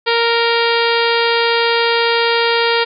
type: harmonic tone with a mistuned harmonic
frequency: 465.4 Hz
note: A#4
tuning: 3 cents flat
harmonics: 1 / 2 / 3 / 4 / 5 / 6 / 7 / 8 / 9 / 10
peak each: -16 / -19 / -21 / -22 / -23 / -24 / -24 / -25 / -26 / -26 dBFS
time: 0.06-2.85 s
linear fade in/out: 20 ms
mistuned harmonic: 10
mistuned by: +28 cents
effects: none